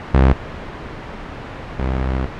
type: tone pair in turn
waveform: sawtooth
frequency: 66.1 / 65.11 Hz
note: C2 / C2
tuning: +18 / -8 cents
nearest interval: unison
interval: 26 cents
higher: first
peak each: -5 / -14 dBFS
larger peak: first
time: 0.14-0.33 / 1.79-2.26 s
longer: second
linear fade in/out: 5 ms
effects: pink hiss -30 dBFS RMS until 2.39 s + low-pass 2000 Hz 12 dB/octave